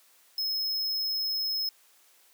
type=tone; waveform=square; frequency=5170 Hz; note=E8; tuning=34 cents flat; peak=-28 dBFS; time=0.38-1.69 s; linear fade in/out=2 ms; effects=white hiss -61 dBFS RMS until 2.33 s + high-pass 400 Hz 12 dB/octave